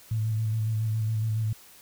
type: tone with vibrato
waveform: sine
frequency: 110 Hz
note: A2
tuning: in tune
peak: -24 dBFS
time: 0.11-1.53 s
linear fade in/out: 5 ms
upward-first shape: square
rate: 7.2 Hz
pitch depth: 26 cents each way
effects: white hiss -52 dBFS RMS until 1.81 s